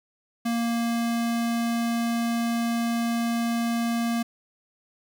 square tone, 233.1 Hz, A#3, in tune, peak -24 dBFS, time 0.45-4.23 s, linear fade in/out 10 ms, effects 10-bit

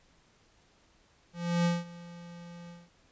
square tone with ADSR envelope, 172.4 Hz, F3, 22 cents flat, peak -24 dBFS, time 1.33-2.9 s, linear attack 320 ms, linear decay 190 ms, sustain -21 dB, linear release 210 ms, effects pink hiss -65 dBFS RMS until 3.11 s + resampled to 16000 Hz

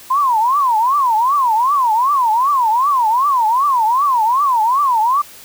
sine tone with vibrato, 1003 Hz, B5, 26 cents sharp, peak -11 dBFS, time 0.1-5.22 s, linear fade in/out 10 ms, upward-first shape triangle, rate 2.6 Hz, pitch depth 300 cents each way, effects white hiss -39 dBFS RMS until 5.44 s

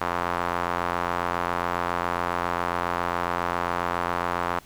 sawtooth tone with band-pass filter, 87.31 Hz, F2, in tune, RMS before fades -27 dBFS, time 0.01-4.59 s, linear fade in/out 0 ms, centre 1100 Hz, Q 1.8, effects pink hiss -52 dBFS RMS until 4.65 s

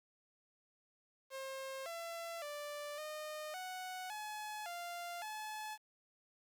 sawtooth tone with pitch steps, 534 / 673 / 587 / 612 / 740 / 850 / 695 / 858 Hz, C5 / E5 / D5 / D#5 / F#5 / G#5 / F5 / A5, +35 / +36 / -1 / -29 / 0 / +40 / -9 / -44 cents, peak -39 dBFS, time 1.3-5.78 s, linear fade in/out 50 ms, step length 560 ms, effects 11-bit

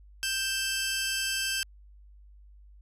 15% pulse tone pair together, 1568 / 2637 Hz, G6 / E7, 0 / 0 cents, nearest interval major sixth, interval 900 cents, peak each -24 dBFS, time 0.23-1.63 s, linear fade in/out 0 ms, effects added 50 Hz sine -50 dBFS peak until 2.81 s + resampled to 32000 Hz

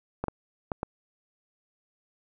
clicks, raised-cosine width 1 ms, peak -15 dBFS, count 4, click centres 0.24 / 0.283 / 0.718 / 0.831 s, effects none

